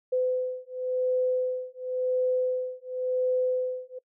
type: beating tone pair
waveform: sine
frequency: 507 / 507.93 Hz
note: B4 / B4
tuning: +45 / +49 cents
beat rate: 0.93 Hz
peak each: -28 dBFS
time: 0.12-3.99 s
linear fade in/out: 10 ms
effects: noise-tail reverb RT60 0.1 s tail -23 dB re dry